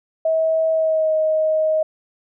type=tone with pitch glide; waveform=sine; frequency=643 to 627.2 Hz; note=E5 to D#5; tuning=-43 to +14 cents; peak=-15 dBFS; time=0.25-1.83 s; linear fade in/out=5 ms; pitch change=-43 cents; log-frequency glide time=0.71-1.14 s; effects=none